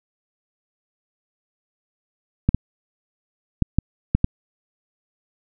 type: clicks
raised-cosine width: 5 ms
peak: -3 dBFS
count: 6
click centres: 2.49 / 2.546 / 3.623 / 3.786 / 4.15 / 4.244 s
effects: none